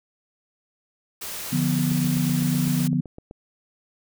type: noise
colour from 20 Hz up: white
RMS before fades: -33 dBFS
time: 1.21-2.88 s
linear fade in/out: 10 ms
type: chord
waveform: sine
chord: B diminished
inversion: first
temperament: equal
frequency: 146.83 / 174.61 / 246.9 Hz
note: D3 / F3 / B3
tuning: 0 / 0 / 0 cents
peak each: -24 dBFS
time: 1.52-3.01 s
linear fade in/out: 10 ms
type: click train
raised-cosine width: 2 ms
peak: -26 dBFS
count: 13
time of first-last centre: 1.79-3.311 s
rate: 7.89 Hz
effects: none